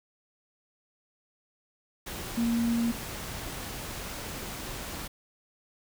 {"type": "tone in noise", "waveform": "sine", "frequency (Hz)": 233.1, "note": "A#3", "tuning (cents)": 0, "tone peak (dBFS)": -24, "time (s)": [2.37, 2.92], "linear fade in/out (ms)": 10, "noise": "pink", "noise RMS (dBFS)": -38, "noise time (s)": [2.06, 5.08], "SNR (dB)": 11, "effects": []}